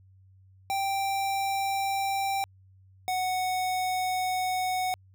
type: tone pair in turn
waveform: square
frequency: 784 / 740 Hz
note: G5 / F#5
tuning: 0 / 0 cents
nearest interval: minor second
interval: 100 cents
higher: first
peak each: -27 dBFS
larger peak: neither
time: 0.7-2.44 / 3.08-4.94 s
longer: second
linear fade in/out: 0 ms
effects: added 95 Hz sine -54 dBFS peak until 5.14 s